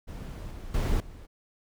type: noise with level steps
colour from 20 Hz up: brown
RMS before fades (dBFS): -38 / -40 / -26 / -45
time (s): 0.07-1.27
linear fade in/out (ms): 20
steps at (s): 0.51 / 0.74 / 1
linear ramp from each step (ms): 2
effects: none